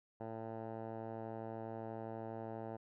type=tone with low-pass filter; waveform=10% pulse; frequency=112.3 Hz; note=A2; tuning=36 cents sharp; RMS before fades=-45 dBFS; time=0.2-2.77 s; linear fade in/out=10 ms; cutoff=880 Hz; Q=2.3; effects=none